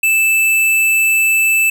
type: tone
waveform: square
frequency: 2637 Hz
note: E7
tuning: in tune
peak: -11 dBFS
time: 0.03-1.7 s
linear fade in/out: 5 ms
effects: none